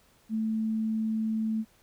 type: tone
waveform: sine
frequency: 220.1 Hz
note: A3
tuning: 1 cent sharp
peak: -26 dBFS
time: 0.29-1.65 s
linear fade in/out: 50 ms
effects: pink hiss -63 dBFS RMS until 1.82 s